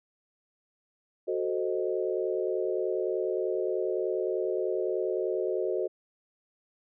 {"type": "chord", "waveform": "sine", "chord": "F# diminished seventh", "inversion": "none", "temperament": "equal", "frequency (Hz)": [370, 440, 523.3, 622.3], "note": ["F#4", "A4", "C5", "Eb5"], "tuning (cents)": [0, 0, 0, 0], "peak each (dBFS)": [-30, -32, -34, -35], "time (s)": [1.27, 5.88], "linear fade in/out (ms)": 20, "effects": []}